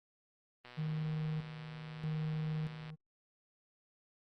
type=click train; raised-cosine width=0.3 ms; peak=-36 dBFS; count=278; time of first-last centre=0.65-2.902 s; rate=123 Hz
type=tone with tremolo; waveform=triangle; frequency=155.56 Hz; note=D#3; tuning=in tune; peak=-32 dBFS; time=0.77-2.96 s; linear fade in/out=20 ms; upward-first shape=square; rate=0.79 Hz; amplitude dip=70%
effects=Opus 24 kbps